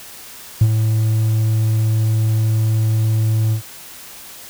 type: tone with ADSR envelope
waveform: triangle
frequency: 110 Hz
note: A2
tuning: in tune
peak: -3 dBFS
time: 0.61-3.62 s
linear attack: 6 ms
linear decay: 57 ms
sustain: -8 dB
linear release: 97 ms
effects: tanh soft clip ceiling -3 dBFS + white hiss -37 dBFS RMS until 4.49 s